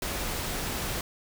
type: noise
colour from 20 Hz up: pink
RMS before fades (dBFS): -32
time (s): 0.02-1.01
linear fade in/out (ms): 2
effects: none